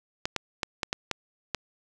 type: clicks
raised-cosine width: 0.2 ms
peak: -10 dBFS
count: 7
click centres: 0.255 / 0.363 / 0.632 / 0.832 / 0.929 / 1.113 / 1.547 s
effects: none